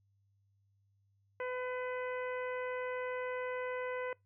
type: harmonic tone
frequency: 503 Hz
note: B4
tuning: 32 cents sharp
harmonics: 1 / 2 / 3 / 4 / 5 / 6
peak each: -37 / -44 / -46 / -46 / -53 / -62 dBFS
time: 1.4-4.13 s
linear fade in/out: 2 ms
effects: noise-tail reverb RT60 0.2 s tail -25 dB re dry + added 99 Hz sine -70 dBFS peak until 4.25 s